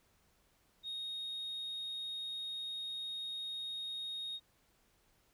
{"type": "tone", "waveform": "sine", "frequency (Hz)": 3729, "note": "A#7", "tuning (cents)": 0, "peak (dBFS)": -37, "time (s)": [0.83, 4.4], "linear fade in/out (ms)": 50, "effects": ["tanh soft clip ceiling -37 dBFS", "pink hiss -72 dBFS RMS until 5.33 s"]}